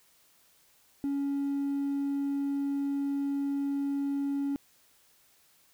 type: tone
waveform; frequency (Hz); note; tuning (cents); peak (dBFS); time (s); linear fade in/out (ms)
triangle; 280; C#4; +18; -25; 1.04-4.56; 0
effects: tanh soft clip ceiling -23 dBFS + white hiss -64 dBFS RMS until 5.73 s